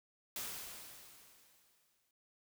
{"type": "noise with exponential decay", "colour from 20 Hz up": "white", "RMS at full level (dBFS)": -41, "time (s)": [0.36, 2.11], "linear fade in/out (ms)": 2, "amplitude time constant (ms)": 380, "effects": []}